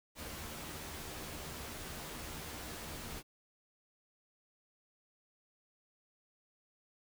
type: noise with comb filter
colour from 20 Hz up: pink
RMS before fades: -45 dBFS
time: 0.15-3.23 s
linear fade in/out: 50 ms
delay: 13 ms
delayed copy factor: +0.55
effects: none